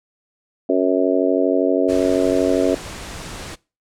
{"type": "harmonic tone", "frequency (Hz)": 92.6, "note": "F#2", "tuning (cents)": 2, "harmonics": [3, 4, 5, 6, 7], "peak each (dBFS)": [-19, -20, -21, -22, -22], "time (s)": [0.69, 2.75], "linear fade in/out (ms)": 5}
{"type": "low-pass noise", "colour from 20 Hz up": "pink", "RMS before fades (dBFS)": -33, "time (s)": [1.88, 3.56], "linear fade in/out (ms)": 20, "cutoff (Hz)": 9500, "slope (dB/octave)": 24}
{"effects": ["noise-tail reverb RT60 0.3 s tail -22 dB re dry"]}